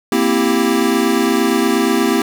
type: chord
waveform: square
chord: C dominant seventh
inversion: third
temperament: equal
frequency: 233.1 / 261.6 / 329.6 / 392 Hz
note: Bb3 / C4 / E4 / G4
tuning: 0 / 0 / 0 / 0 cents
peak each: -19 dBFS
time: 0.12-2.22 s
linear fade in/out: 2 ms
effects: none